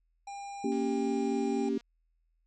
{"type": "harmonic tone", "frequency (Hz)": 801, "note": "G5", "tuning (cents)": 37, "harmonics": [1, 3, 5, 7, 9, 10], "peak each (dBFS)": [-39, -52, -59, -57, -57, -62], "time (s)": [0.27, 1.69], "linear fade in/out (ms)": 5}
{"type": "chord", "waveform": "sine", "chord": "G diminished", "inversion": "first", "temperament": "equal", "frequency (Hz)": [233.1, 277.2, 392], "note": ["Bb3", "Db4", "G4"], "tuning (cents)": [0, 0, 0], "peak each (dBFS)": -32, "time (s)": [0.64, 1.78], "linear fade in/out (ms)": 5}
{"type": "click train", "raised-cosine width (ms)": 0.2, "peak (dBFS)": -38, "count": 259, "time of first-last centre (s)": [0.72, 1.809], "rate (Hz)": 237}
{"effects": ["added 41 Hz sine -70 dBFS peak until 2.46 s"]}